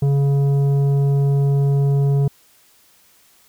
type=tone with tanh clipping; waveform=sine; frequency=140 Hz; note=C#3; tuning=18 cents sharp; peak=-15 dBFS; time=0.02-2.28 s; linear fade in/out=5 ms; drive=9 dB; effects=white hiss -54 dBFS RMS until 3.48 s